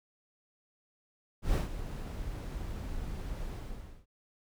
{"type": "noise with ADSR envelope", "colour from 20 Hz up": "brown", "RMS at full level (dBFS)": -26, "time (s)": [1.42, 4.06], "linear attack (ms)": 120, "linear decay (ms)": 140, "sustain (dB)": -12, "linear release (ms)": 530, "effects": []}